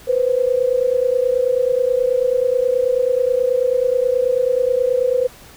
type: tone pair together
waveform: sine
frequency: 489.4 / 518.7 Hz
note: B4 / C5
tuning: -16 / -15 cents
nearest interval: minor second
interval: 101 cents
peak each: -17 dBFS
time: 0.07-5.28 s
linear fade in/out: 20 ms
effects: pink hiss -43 dBFS RMS until 5.56 s